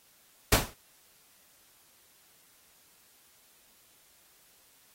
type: noise with exponential decay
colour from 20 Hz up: pink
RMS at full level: -17 dBFS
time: 0.52-0.74 s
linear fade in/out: 5 ms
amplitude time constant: 47 ms
effects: white hiss -62 dBFS RMS until 4.94 s + AAC 48 kbps